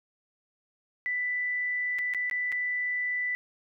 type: tone with dropouts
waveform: sine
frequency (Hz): 1984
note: B6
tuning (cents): +7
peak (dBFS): -27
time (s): 1.06-3.35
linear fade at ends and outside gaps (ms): 0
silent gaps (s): 1.986-1.99 / 2.137-2.147 / 2.298-2.312 / 2.519-2.524
effects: none